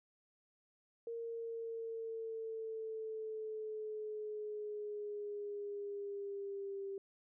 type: linear sweep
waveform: sine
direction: down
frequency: 463.9 to 392 Hz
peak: -40 dBFS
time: 1.07-6.98 s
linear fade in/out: 2 ms
effects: none